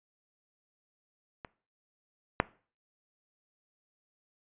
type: clicks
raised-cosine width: 0.5 ms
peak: -26 / -7 dBFS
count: 2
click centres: 1.448 / 2.401 s
effects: noise-tail reverb RT60 0.4 s tail -20 dB re dry + resampled to 8000 Hz